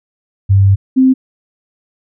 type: tone pair in turn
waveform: sine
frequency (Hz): 98 / 260.8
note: G2 / C4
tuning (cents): 0 / -5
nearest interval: octave + perfect fourth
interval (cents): 1695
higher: second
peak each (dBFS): -5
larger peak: neither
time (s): 0.49-0.76 / 0.96-1.14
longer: first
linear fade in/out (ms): 20
effects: none